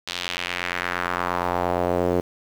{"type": "tone with band-pass filter sweep", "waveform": "sawtooth", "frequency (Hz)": 88.6, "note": "F2", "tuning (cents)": 25, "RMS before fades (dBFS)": -25, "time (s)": [0.07, 2.21], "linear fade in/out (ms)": 10, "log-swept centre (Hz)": [3900, 430], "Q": 1.8, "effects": ["7-bit"]}